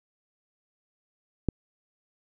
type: click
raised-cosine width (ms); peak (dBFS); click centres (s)
3; -11; 1.487
effects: none